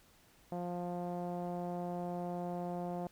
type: tone with low-pass filter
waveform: sawtooth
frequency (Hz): 176.1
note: F3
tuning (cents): +15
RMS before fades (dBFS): -39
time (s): 0.52-3.07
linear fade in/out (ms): 0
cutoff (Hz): 720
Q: 3.1
effects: pink hiss -65 dBFS RMS until 3.11 s